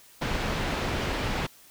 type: low-pass noise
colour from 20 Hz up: pink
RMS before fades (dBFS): -29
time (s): 0.21-1.47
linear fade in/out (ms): 10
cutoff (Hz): 3600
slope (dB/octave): 12
effects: white hiss -54 dBFS RMS until 1.7 s